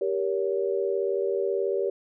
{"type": "chord", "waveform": "sine", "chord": "G diminished", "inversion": "none", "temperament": "just", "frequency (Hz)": [392, 470.4, 564.5], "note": ["G4", "Bb4", "Db5"], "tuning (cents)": [0, 16, 31], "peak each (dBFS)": [-26, -29, -30], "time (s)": [0.01, 1.9], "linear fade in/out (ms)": 5, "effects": []}